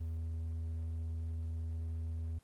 triangle tone, 81.4 Hz, E2, 21 cents flat, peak -34 dBFS, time 0-2.39 s, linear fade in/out 10 ms, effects pink hiss -69 dBFS RMS until 2.43 s + Opus 24 kbps

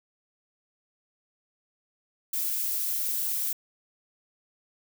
violet noise, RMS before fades -29 dBFS, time 2.33-3.53 s, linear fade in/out 5 ms, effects none

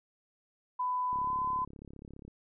sine tone with pitch glide, 1000 to 1015.1 Hz, B5 to B5, +21 to +47 cents, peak -29 dBFS, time 0.79-1.65 s, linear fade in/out 10 ms, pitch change +26 cents, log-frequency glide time 1.21-1.33 s
click train, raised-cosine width 3 ms, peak -35 dBFS, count 41, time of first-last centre 1.13-2.279 s, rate 34.8 Hz
effects none

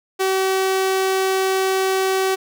sawtooth tone, 381.1 Hz, G4, 49 cents flat, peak -13 dBFS, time 0.19-2.36 s, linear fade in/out 20 ms, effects none

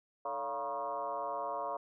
sine tone with frequency modulation, 826 Hz, G#5, 10 cents flat, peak -34 dBFS, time 0.25-1.77 s, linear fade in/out 5 ms, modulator 129 Hz, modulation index 2.5, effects none

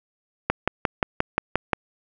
click train, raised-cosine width 0.5 ms, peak -4 dBFS, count 8, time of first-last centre 0.5-1.732 s, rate 5.68 Hz, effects none

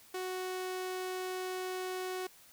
sawtooth tone, 370 Hz, F#4, in tune, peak -32 dBFS, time 0.14-2.27 s, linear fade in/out 5 ms, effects white hiss -59 dBFS RMS until 2.52 s

